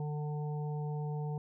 harmonic tone, 149.3 Hz, D3, 29 cents sharp, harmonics 1 / 3 / 5 / 6, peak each -34 / -44 / -48 / -50 dBFS, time 0-1.38 s, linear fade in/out 2 ms, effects none

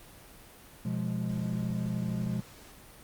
triangle chord, F diminished, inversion second, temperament equal, 123.47 / 174.61 / 207.7 Hz, Cb3 / F3 / Ab3, 0 / 0 / 0 cents, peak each -32 dBFS, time 0.85-2.41 s, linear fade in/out 5 ms, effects pink hiss -52 dBFS RMS until 3.03 s + Opus 32 kbps

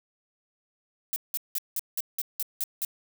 violet noise bursts, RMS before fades -29 dBFS, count 9, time 1.13-2.849 s, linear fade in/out 0 ms, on 31 ms, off 180 ms, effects none

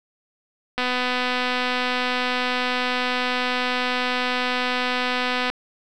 click train, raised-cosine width 0.3 ms, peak -8 dBFS, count 1181, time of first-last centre 0.78-5.5 s, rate 250 Hz, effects none

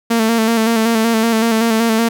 sawtooth tone with vibrato, 226.1 Hz, A3, 47 cents sharp, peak -8 dBFS, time 0.1-2.09 s, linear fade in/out 10 ms, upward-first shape square, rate 5.3 Hz, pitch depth 36 cents each way, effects none

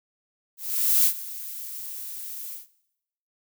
violet noise with ADSR envelope, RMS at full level -18 dBFS, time 0.57-2.67 s, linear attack 480 ms, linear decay 81 ms, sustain -18 dB, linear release 150 ms, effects noise-tail reverb RT60 0.8 s tail -18 dB re dry

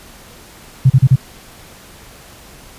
sine tone bursts, 131.2 Hz, C3, 5 cents sharp, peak -4 dBFS, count 4, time 0.85-1.159 s, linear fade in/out 10 ms, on 51 ms, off 35 ms, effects pink hiss -40 dBFS RMS until 2.78 s + resampled to 32000 Hz

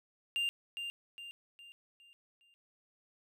triangle tone with echo, 2794 Hz, F7, in tune, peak -29 dBFS, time 0.36-0.49 s, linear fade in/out 0 ms, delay 410 ms, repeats 5, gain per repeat -7 dB, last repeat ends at 2.54 s, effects none

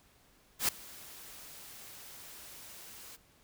white noise with ADSR envelope, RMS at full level -27 dBFS, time 0.59-3.17 s, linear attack 96 ms, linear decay 3 ms, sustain -23 dB, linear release 22 ms, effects pink hiss -65 dBFS RMS until 3.43 s

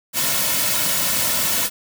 white noise with comb filter, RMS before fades -20 dBFS, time 0.13-1.7 s, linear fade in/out 50 ms, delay 2.5 ms, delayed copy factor -0.6, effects none

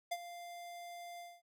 square tone with ADSR envelope, 696 Hz, F5, 6 cents flat, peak -34 dBFS, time 0.11-1.42 s, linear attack 11 ms, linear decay 46 ms, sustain -13 dB, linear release 220 ms, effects none

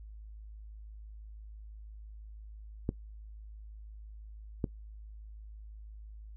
clicks, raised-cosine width 3 ms, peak -17 dBFS, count 2, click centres 2.891 / 4.642 s, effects noise-tail reverb RT60 0.1 s tail -20 dB re dry + added 53 Hz sine -45 dBFS peak until 6.36 s

